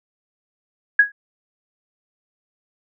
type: tone with exponential decay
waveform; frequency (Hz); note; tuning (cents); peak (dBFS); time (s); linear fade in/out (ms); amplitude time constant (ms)
sine; 1661.2; G#6; 0; -5; 0.99-1.12; 5; 27
effects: none